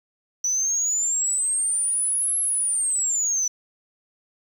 sine exponential two-way sweep, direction up then down, 5920 to 11175 to 5920 Hz, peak -19 dBFS, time 0.44-3.48 s, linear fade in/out 5 ms, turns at 2.39 s, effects tanh soft clip ceiling -17 dBFS + 8-bit

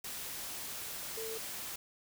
sine tone in noise, 446.3 Hz, A4, 25 cents sharp, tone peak -40 dBFS, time 1.17-1.38 s, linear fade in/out 5 ms, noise white, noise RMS -42 dBFS, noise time 0.04-1.76 s, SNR -1 dB, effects none

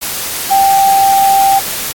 sine tone in noise, 784 Hz, G5, in tune, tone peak -6 dBFS, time 0.5-1.6 s, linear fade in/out 20 ms, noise white, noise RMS -19 dBFS, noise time 0.01-1.93 s, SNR +10 dB, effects AAC 64 kbps

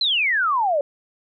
sine exponential sweep, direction down, 4186 to 550 Hz, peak -17 dBFS, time 0.01-0.81 s, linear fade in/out 2 ms, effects none

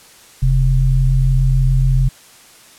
sine tone pair together, 41.55 / 131.5 Hz, E1 / C3, +15 / +9 cents, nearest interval octave + minor sixth, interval 1994 cents, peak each -13 dBFS, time 0.42-2.09 s, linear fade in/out 10 ms, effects white hiss -44 dBFS RMS until 2.78 s + low-pass 11000 Hz 12 dB/octave

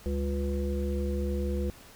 harmonic tone with a mistuned harmonic, 70.7 Hz, C#2, 35 cents sharp, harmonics 1 / 3 / 5 / 7, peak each -29 / -34 / -36 / -37 dBFS, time 0.06-1.7 s, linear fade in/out 0 ms, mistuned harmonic 3, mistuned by -100 cents, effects pink hiss -52 dBFS RMS until 1.95 s

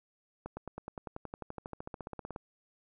accelerating click train, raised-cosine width 1 ms, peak -26 dBFS, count 25, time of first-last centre 0.46-2.361 s, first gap 110 ms, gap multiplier 0.97, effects none

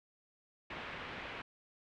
white low-pass noise, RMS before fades -45 dBFS, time 0.7-1.42 s, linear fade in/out 5 ms, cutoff 2700 Hz, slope 24 dB/octave, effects none

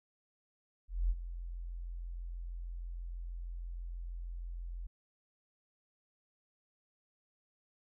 sine tone with ADSR envelope, 43.13 Hz, F1, 21 cents flat, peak -26 dBFS, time 0.88-4.87 s, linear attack 220 ms, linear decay 41 ms, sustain -13 dB, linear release 8 ms, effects none

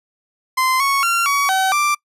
30% pulse tone with pitch steps, 1036 / 1107 / 1376 / 1128 / 762 / 1178 Hz, C6 / C#6 / F6 / C#6 / G5 / D6, -17 / -3 / -26 / +30 / -49 / +5 cents, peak -12 dBFS, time 0.57-1.95 s, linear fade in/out 10 ms, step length 230 ms, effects noise-tail reverb RT60 0.1 s tail -25 dB re dry + resampled to 32000 Hz

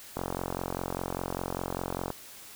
click train, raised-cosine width 1 ms, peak -17 dBFS, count 88, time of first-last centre 0.17-2.103 s, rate 45 Hz, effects white hiss -48 dBFS RMS until 2.55 s

